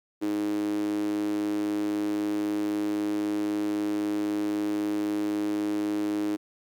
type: tone with high-pass filter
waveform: sawtooth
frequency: 103.83 Hz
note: G#2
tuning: in tune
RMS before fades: -28 dBFS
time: 0.21-6.37 s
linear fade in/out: 20 ms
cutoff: 320 Hz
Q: 7.8
effects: none